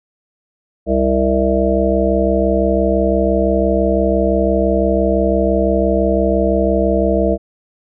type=harmonic tone; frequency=65.9 Hz; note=C2; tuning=13 cents sharp; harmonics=1 / 3 / 5 / 7 / 9 / 10; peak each=-19 / -19 / -19 / -19 / -19 / -19 dBFS; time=0.86-7.38 s; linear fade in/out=50 ms; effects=none